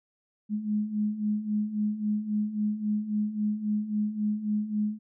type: beating tone pair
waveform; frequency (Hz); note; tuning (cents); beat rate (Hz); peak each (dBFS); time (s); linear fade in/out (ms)
sine; 208.2 / 211.9; G#3 / G#3; +5 / +35; 3.7; -32 / -27; 0.49-4.99; 50
effects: none